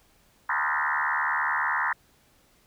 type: tone with frequency modulation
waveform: sine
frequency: 1396.9 Hz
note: F6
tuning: in tune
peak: -23 dBFS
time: 0.49-1.93 s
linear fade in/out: 5 ms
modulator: 74.6 Hz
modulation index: 6.8
effects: pink hiss -62 dBFS RMS until 2.66 s